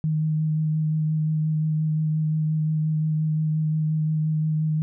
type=tone with vibrato; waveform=sine; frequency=155.56 Hz; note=D#3; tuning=in tune; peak=-20 dBFS; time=0.04-4.82 s; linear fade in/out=0 ms; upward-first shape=sine; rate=5.7 Hz; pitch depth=14 cents each way; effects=none